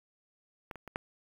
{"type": "clicks", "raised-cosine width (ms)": 0.5, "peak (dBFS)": [-25, -30, -29, -18], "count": 4, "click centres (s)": [0.712, 0.757, 0.877, 0.959], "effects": ["8-bit"]}